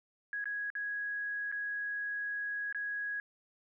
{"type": "tone with dropouts", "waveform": "sine", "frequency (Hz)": 1661.2, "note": "G#6", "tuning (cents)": 0, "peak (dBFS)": -34, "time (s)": [0.33, 3.2], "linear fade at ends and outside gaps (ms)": 1, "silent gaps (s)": [[0.442, 0.456], [0.702, 0.752], [1.516, 1.524], [2.726, 2.747]], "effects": []}